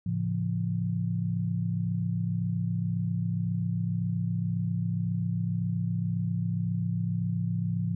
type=chord; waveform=sine; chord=A augmented; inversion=none; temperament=just; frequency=110 / 137.5 / 171.88 Hz; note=A2 / C#3 / E#3; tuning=0 / -14 / -27 cents; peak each=-30 / -35 / -29 dBFS; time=0.06-7.95 s; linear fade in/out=5 ms; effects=none